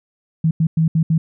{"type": "tone bursts at uneven times", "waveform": "sine", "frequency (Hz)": 161.1, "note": "E3", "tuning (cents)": -39, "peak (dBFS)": -12, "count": 5, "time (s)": [[0.44, 0.51], [0.6, 0.67], [0.77, 0.88], [0.95, 1.03], [1.1, 1.18]], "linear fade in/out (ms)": 5, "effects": []}